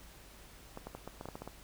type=clicks; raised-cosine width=1 ms; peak=-28 dBFS; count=10; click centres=0.774 / 0.87 / 0.95 / 1.076 / 1.211 / 1.256 / 1.287 / 1.355 / 1.42 / 1.476 s; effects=added 50 Hz sine -57 dBFS peak until 1.63 s + pink hiss -56 dBFS RMS until 1.63 s